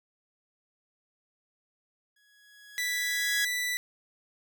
sawtooth tone with exponential growth, 1672 Hz, G#6, 11 cents sharp, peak -22 dBFS, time 2.16-3.45 s, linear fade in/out 5 ms, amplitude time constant 280 ms
sawtooth tone, 1975.5 Hz, B6, in tune, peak -25 dBFS, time 2.78-3.77 s, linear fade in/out 0 ms
effects none

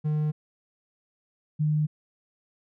triangle / sine tone pair in turn, 152 / 152 Hz, D#3 / D#3, -40 / -40 cents, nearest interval unison, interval 0 cents, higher neither, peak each -21 dBFS, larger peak neither, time 0.04-0.32 / 1.59-1.87 s, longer neither, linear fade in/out 20 ms, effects none

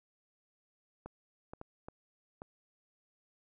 clicks, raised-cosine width 1 ms, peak -30 dBFS, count 5, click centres 1.06 / 1.535 / 1.614 / 1.885 / 2.419 s, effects none

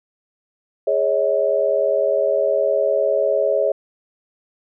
sine chord, Ab suspended fourth, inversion none, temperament equal with one note detuned, 415.3 / 554.4 / 634.2 Hz, Ab4 / Db5 / Eb5, 0 / 0 / +33 cents, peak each -22 / -18 / -20 dBFS, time 0.87-3.72 s, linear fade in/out 5 ms, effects none

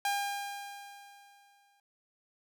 sawtooth tone with exponential decay, 805 Hz, G5, 46 cents sharp, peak -24 dBFS, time 0.05-1.8 s, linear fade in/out 2 ms, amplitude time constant 380 ms, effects none

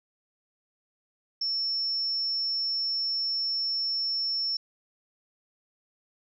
sine tone, 5400 Hz, E8, 41 cents sharp, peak -26 dBFS, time 1.41-4.57 s, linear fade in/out 5 ms, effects none

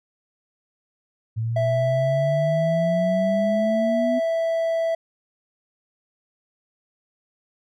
sine exponential sweep, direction up, 110.5 to 253 Hz, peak -22 dBFS, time 1.36-4.2 s, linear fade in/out 20 ms
triangle tone, 659.3 Hz, E5, in tune, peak -18 dBFS, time 1.56-4.95 s, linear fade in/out 5 ms
effects none

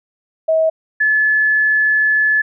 sine tone pair in turn, 641 / 1723.2 Hz, E5 / A6, -49 / -37 cents, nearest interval octave + perfect fourth, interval 1712 cents, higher second, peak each -11 dBFS, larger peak neither, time 0.48-0.7 / 1-2.42 s, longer second, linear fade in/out 10 ms, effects none

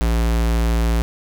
square tone, 57.1 Hz, A#1, 35 cents flat, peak -16 dBFS, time 0.01-1.02 s, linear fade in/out 0 ms, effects none

